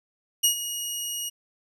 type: tone with ADSR envelope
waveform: 15% pulse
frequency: 2885 Hz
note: F#7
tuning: 44 cents flat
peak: -9 dBFS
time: 0.43-1.3 s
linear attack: 15 ms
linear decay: 100 ms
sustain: -13 dB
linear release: 19 ms
effects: none